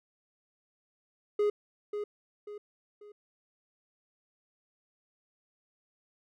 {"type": "tone with echo", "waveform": "triangle", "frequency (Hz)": 415.3, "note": "G#4", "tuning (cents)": 0, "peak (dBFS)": -22, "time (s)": [1.39, 1.5], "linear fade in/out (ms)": 5, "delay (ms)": 540, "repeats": 3, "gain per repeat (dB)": -8, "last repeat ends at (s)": 3.12, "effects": []}